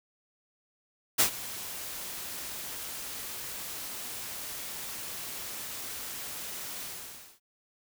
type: noise with ADSR envelope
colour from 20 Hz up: white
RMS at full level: -21 dBFS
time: 1.18-7.4 s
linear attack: 20 ms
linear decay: 97 ms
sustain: -18 dB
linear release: 580 ms
effects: none